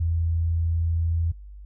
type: tone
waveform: sine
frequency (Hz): 83.1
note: E2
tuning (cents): +15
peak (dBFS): -21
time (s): 0-1.32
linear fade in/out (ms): 10
effects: noise-tail reverb RT60 0.1 s tail -21 dB re dry + added 50 Hz sine -39 dBFS peak until 1.65 s